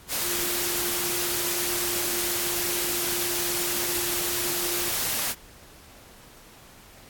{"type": "tone in noise", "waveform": "sine", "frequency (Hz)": 350, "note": "F4", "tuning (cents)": 4, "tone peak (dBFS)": -35, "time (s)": [0.21, 4.92], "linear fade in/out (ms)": 50, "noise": "white", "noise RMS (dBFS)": -27, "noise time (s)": [0.08, 5.35], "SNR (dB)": -11, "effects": ["pink hiss -50 dBFS RMS until 7.09 s", "AAC 64 kbps"]}